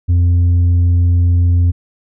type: tone with tanh clipping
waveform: sine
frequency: 87.31 Hz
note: F2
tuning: in tune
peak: -9 dBFS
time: 0.08-1.72 s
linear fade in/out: 20 ms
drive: 3 dB
effects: none